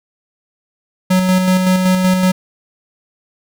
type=tone with tremolo; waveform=square; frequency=185 Hz; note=F#3; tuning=in tune; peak=-10 dBFS; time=1.1-2.32 s; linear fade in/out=10 ms; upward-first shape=square; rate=5.3 Hz; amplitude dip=35%; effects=none